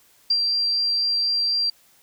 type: tone with ADSR envelope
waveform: sine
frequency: 4726 Hz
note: D8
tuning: 10 cents sharp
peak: -15 dBFS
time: 0.3-1.7 s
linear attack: 7 ms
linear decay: 60 ms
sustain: -4 dB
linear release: 4 ms
effects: white hiss -57 dBFS RMS until 2.02 s

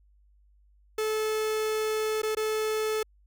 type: tone with dropouts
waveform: 45% pulse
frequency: 433.8 Hz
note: A4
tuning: 25 cents flat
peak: -26 dBFS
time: 0.98-3.03 s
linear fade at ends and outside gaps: 5 ms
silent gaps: 2.219-2.231 / 2.35-2.369 s
effects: added 50 Hz sine -58 dBFS peak until 3.26 s

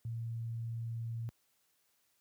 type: tone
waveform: sine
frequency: 115.2 Hz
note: A#2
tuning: 20 cents flat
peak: -36 dBFS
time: 0.05-1.29 s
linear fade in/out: 0 ms
effects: white hiss -75 dBFS RMS until 2.2 s + high-pass 60 Hz 12 dB/octave

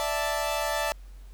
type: chord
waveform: sawtooth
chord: D suspended second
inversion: none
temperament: equal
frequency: 587.3 / 659.3 / 880 Hz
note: D5 / E5 / A5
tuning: 0 / 0 / 0 cents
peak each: -27 dBFS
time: 0-0.92 s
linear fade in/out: 0 ms
effects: added 46 Hz sine -42 dBFS peak until 1.33 s + pink hiss -61 dBFS RMS until 1.33 s

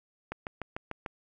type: click train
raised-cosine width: 0.5 ms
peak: -20 dBFS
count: 6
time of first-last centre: 0.32-1.062 s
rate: 6.74 Hz
effects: none

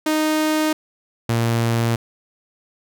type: tone pair in turn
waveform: sawtooth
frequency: 309.8 / 116.04 Hz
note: D#4 / A#2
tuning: -7 / -7 cents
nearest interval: octave + perfect fourth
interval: 1700 cents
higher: first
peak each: -13 dBFS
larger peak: neither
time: 0.06-0.73 / 1.29-1.96 s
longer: neither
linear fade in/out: 5 ms
effects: none

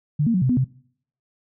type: tone with pitch steps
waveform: sine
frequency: 148.2 / 230.6 / 183.4 / 129.2 / 248.2 / 131 Hz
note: D3 / A#3 / F#3 / C3 / B3 / C3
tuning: +16 / -19 / -15 / -21 / +9 / +2 cents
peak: -16 dBFS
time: 0.19-0.646 s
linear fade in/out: 10 ms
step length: 76 ms
effects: noise-tail reverb RT60 0.6 s tail -22 dB re dry

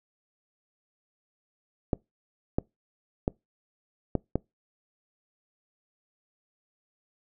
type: clicks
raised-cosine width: 2 ms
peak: -11 dBFS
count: 5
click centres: 1.932 / 2.585 / 3.279 / 4.153 / 4.356 s
effects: noise-tail reverb RT60 0.2 s tail -25 dB re dry

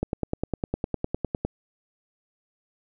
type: click train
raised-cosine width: 2 ms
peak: -12 dBFS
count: 15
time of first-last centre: 0.03-1.45 s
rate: 9.86 Hz
effects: none

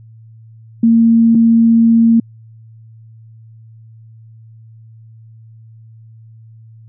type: tone pair in turn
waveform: sine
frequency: 228.9 / 228.9 Hz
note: A#3 / A#3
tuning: -31 / -31 cents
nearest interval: unison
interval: 0 cents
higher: neither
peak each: -6 dBFS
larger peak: neither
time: 0.83-1.35 / 1.35-2.2 s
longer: second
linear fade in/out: 5 ms
effects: added 112 Hz sine -37 dBFS peak until 6.88 s

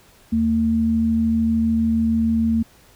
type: tone pair together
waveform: sine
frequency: 79.93 / 226.6 Hz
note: D#2 / A#3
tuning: +47 / -49 cents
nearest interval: octave + tritone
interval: 1804 cents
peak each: -26 / -16 dBFS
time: 0.32-2.63 s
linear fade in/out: 10 ms
effects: pink hiss -52 dBFS RMS until 2.95 s

